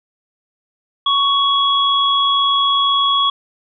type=tone pair together; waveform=sine; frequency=1116 / 3342 Hz; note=C#6 / G#7; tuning=+11 / +10 cents; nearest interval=octave + perfect fifth; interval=1899 cents; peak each=-15 dBFS; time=1.06-3.3 s; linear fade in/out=5 ms; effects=none